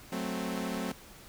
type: chord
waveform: sawtooth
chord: F# diminished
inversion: none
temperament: equal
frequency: 185 / 220 / 261.6 Hz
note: F#3 / A3 / C4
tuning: 0 / 0 / 0 cents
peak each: -33 dBFS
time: 0.12-0.92 s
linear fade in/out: 5 ms
effects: pink hiss -52 dBFS RMS until 1.28 s